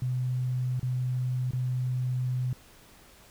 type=tone with dropouts; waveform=sine; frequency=126.5 Hz; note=B2; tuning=42 cents sharp; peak=-26 dBFS; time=0.02-2.53 s; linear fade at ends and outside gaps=2 ms; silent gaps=0.796-0.829 / 1.509-1.533 s; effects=pink hiss -55 dBFS RMS until 3.3 s